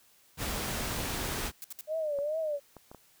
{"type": "noise", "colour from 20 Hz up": "pink", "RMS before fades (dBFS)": -34, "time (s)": [0.37, 1.52], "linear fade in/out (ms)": 50}
{"type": "noise bursts", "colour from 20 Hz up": "blue", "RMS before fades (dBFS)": -41, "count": 3, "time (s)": [1.62, 1.81], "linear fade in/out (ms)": 0, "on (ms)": 22, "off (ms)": 62}
{"type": "tone with vibrato", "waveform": "sine", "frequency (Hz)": 603, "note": "D5", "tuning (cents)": 46, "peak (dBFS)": -29, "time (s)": [1.87, 2.6], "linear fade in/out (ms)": 50, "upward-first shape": "triangle", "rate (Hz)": 2.4, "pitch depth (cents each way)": 140}
{"type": "clicks", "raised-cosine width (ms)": 1, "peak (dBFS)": -33, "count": 4, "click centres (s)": [2.188, 2.767, 2.915, 2.947]}
{"effects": ["white hiss -63 dBFS RMS until 3.2 s"]}